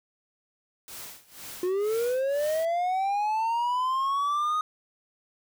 white noise with tremolo, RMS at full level -40 dBFS, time 0.88-2.65 s, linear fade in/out 0 ms, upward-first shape sine, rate 2 Hz, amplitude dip 90%
triangle linear sweep, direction up, 353.7 to 1252 Hz, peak -22 dBFS, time 1.63-4.61 s, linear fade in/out 2 ms
effects none

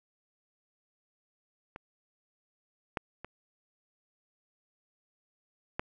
clicks, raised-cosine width 0.5 ms, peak -27 / -16 / -26 / -16 dBFS, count 4, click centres 1.761 / 2.972 / 3.246 / 5.795 s, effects none

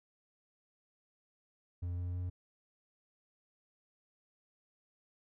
triangle tone with pitch steps, 88 / 88.82 / 89.64 Hz, F2 / F2 / F2, +14 / +30 / +46 cents, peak -33 dBFS, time 1.82-2.3 s, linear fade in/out 10 ms, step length 160 ms, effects none

